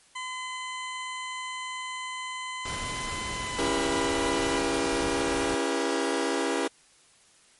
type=tone with pitch glide; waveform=20% pulse; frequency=1020 to 994.4 Hz; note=C6 to B5; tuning=-44 to +12 cents; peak=-28 dBFS; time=0.15-4.59 s; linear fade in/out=10 ms; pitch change=-44 cents; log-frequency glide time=3.28-3.78 s
type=noise; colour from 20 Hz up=pink; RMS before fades=-36 dBFS; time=2.65-5.55 s; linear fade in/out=5 ms
type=chord; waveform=sawtooth; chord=C# diminished seventh; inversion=none; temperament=just; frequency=277.2 / 332.6 / 399.1 / 479 Hz; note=C#4 / E4 / G4 / Bb4; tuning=0 / +16 / +31 / +47 cents; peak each=-27 dBFS; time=3.58-6.68 s; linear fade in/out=10 ms
effects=white hiss -59 dBFS RMS until 7.59 s + MP3 48 kbps